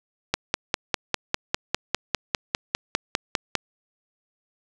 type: click train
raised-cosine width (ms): 0.2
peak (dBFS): -3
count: 17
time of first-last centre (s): 0.34-3.553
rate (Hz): 4.98
effects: none